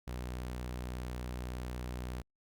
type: tone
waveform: sawtooth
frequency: 61.74 Hz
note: B1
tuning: in tune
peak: -34 dBFS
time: 0.07-2.22 s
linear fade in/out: 10 ms
effects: Opus 48 kbps